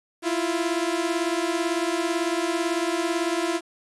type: beating tone pair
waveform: sawtooth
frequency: 329.6 / 347.6 Hz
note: E4 / F4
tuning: 0 / -8 cents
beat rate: 18 Hz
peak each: -22 dBFS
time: 0.22-3.61 s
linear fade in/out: 50 ms
effects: resampled to 24000 Hz + 8-bit